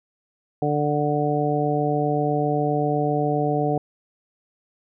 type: harmonic tone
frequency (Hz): 147.7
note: D3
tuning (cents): +10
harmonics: 1 / 2 / 3 / 4 / 5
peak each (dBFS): -25 / -26 / -25 / -28 / -25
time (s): 0.62-3.78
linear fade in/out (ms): 2
effects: none